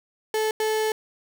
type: tone bursts at uneven times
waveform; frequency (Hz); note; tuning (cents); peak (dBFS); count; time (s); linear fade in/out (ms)
35% pulse; 434.8; A4; -21; -20; 2; 0.34-0.51 / 0.6-0.92; 2
effects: none